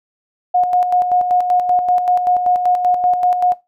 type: tone with tremolo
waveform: sine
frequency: 722 Hz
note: F#5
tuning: 43 cents flat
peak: -10 dBFS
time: 0.54-3.54 s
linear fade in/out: 10 ms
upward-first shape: square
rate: 5.2 Hz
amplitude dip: 50%
effects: noise-tail reverb RT60 0.2 s tail -19 dB re dry